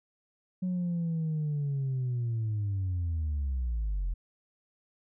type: linear sweep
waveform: sine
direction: down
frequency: 185 to 41.14 Hz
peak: -26 dBFS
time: 0.62-4.14 s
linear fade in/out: 10 ms
effects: tanh soft clip ceiling -26 dBFS